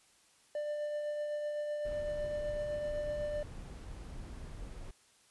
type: tone with tremolo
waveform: triangle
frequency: 594 Hz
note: D5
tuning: 20 cents sharp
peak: -31 dBFS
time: 0.55-3.43 s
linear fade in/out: 2 ms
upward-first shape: triangle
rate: 7.9 Hz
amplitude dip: 30%
type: noise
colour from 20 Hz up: brown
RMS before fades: -45 dBFS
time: 1.85-4.91 s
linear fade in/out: 5 ms
effects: white hiss -66 dBFS RMS until 5.3 s + resampled to 24000 Hz